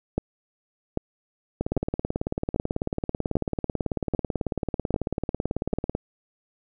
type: two click trains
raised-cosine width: 2 ms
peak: -12 / -10 dBFS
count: 80 / 8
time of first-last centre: 1.61-5.951 / 0.18-5.736 s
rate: 18.2 / 1.26 Hz
effects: none